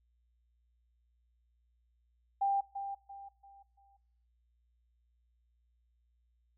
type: tone with echo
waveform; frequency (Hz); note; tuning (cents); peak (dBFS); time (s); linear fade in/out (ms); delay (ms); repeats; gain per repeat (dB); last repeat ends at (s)
sine; 793; G5; +20; -27; 2.41-2.61; 10; 340; 4; -9; 3.97
effects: noise-tail reverb RT60 0.9 s tail -24 dB re dry + added 59 Hz sine -70 dBFS peak until 6.57 s